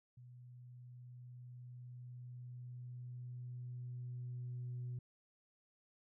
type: tone with level ramp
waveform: sine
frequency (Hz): 123.47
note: B2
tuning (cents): 0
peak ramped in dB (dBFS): -54 to -39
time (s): 0.17-4.99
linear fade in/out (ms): 5
effects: tanh soft clip ceiling -38 dBFS